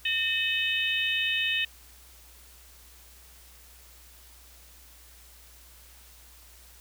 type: tone cluster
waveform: sine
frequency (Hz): 1828 / 2564 / 3019 / 3678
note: A#6 / E7 / F#7 / A#7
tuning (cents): -34 / -49 / +34 / -24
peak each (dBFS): -32 / -28 / -30 / -33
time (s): 0.05-1.65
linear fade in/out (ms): 5
effects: added 60 Hz sine -54 dBFS peak until 6.8 s + white hiss -54 dBFS RMS until 6.8 s